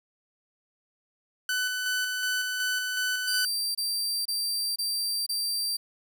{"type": "tone with tremolo", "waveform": "sawtooth", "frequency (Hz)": 1500, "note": "F#6", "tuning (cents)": 23, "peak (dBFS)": -22, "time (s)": [1.49, 3.45], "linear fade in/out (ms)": 2, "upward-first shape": "square", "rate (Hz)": 2.7, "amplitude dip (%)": 30}
{"type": "tone bursts", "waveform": "sawtooth", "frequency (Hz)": 4699, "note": "D8", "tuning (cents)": 0, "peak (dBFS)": -24, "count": 5, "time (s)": [3.27, 5.77], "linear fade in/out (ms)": 10, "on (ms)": 480, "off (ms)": 25}
{"effects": []}